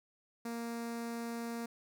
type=tone with notch filter; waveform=sawtooth; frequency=233.1 Hz; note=A#3; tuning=in tune; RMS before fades=-40 dBFS; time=0.45-1.66 s; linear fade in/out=5 ms; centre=3100 Hz; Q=1.9; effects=none

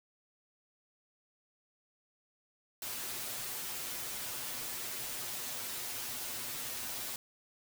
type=noise with comb filter; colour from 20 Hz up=white; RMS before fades=-40 dBFS; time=2.82-7.16 s; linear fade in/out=2 ms; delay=8.1 ms; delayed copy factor=+0.85; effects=none

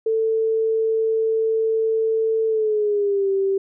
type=tone with pitch glide; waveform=sine; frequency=444.7 to 389.4 Hz; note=A4 to G4; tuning=+18 to -12 cents; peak=-17 dBFS; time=0.06-3.58 s; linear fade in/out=5 ms; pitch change=-230 cents; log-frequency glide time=2.47-3.3 s; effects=none

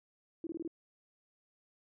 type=tone bursts; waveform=sine; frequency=329.6 Hz; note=E4; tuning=in tune; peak=-36 dBFS; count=5; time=0.44-0.677 s; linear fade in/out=2 ms; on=29 ms; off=23 ms; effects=none

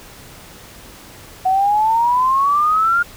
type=exponential sweep; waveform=sine; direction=up; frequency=740 to 1423 Hz; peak=-12 dBFS; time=1.45-3.03 s; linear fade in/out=10 ms; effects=pink hiss -40 dBFS RMS until 3.16 s

